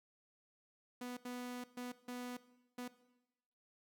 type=tone bursts at uneven times; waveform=sawtooth; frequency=246.9 Hz; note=B3; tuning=in tune; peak=-39 dBFS; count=5; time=1.01-1.17 / 1.25-1.64 / 1.77-1.92 / 2.08-2.37 / 2.78-2.88 s; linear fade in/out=5 ms; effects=noise-tail reverb RT60 1.0 s tail -17 dB re dry